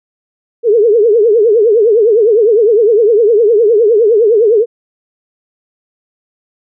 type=tone with vibrato; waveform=sine; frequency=440 Hz; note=A4; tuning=in tune; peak=-5 dBFS; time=0.63-4.66 s; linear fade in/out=50 ms; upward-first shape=triangle; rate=9.8 Hz; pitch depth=190 cents each way; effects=none